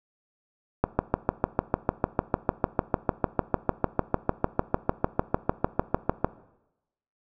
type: click train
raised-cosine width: 1 ms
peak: -6 dBFS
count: 37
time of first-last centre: 0.84-6.245 s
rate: 6.66 Hz
effects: noise-tail reverb RT60 0.9 s tail -18 dB re dry